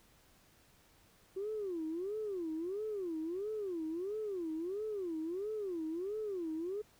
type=tone with vibrato; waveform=sine; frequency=370 Hz; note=F#4; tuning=in tune; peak=-35 dBFS; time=1.36-6.82 s; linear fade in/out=10 ms; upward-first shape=sine; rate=1.5 Hz; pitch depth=280 cents each way; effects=tanh soft clip ceiling -31 dBFS + pink hiss -66 dBFS RMS until 6.99 s